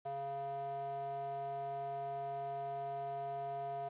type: tone with band-pass filter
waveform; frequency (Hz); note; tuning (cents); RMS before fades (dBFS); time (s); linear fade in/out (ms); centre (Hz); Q
square; 138.59; C#3; 0; -41; 0.05-3.89; 10; 660; 5.9
effects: resampled to 8000 Hz + 11-bit